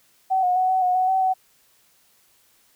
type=tone with pitch steps; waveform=sine; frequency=759 / 724 / 743 / 752 / 728 / 743 / 761 / 752 Hz; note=F#5 / F#5 / F#5 / F#5 / F#5 / F#5 / F#5 / F#5; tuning=+44 / -38 / +7 / +28 / -28 / +7 / +48 / +28 cents; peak=-17 dBFS; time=0.3-1.34 s; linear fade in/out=20 ms; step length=130 ms; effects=white hiss -60 dBFS RMS until 2.75 s